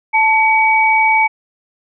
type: tone pair together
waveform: sine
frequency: 879.2 / 2266 Hz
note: A5 / C#7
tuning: -2 / +37 cents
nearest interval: octave + major third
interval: 1639 cents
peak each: -12 dBFS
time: 0.13-1.28 s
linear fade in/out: 20 ms
effects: none